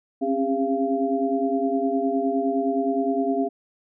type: tone cluster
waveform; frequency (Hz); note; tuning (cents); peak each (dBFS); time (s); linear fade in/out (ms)
sine; 265.4 / 275.1 / 403.6 / 686; C4 / C#4 / G#4 / F5; +25 / -13 / -49 / -31; -26; 0.21-3.49; 20
effects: none